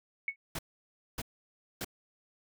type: tone with exponential decay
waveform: sine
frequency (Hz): 2212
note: C#7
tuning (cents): -4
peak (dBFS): -26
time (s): 0.28-0.36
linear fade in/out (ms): 2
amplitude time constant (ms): 16
type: noise bursts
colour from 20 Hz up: pink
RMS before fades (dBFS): -37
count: 3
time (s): 0.55-1.847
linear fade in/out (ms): 5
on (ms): 39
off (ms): 590
effects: none